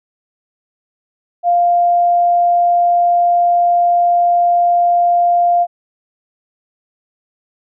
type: tone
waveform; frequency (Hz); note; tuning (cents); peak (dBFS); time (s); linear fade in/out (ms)
sine; 698.5; F5; 0; -9; 1.43-5.67; 50
effects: none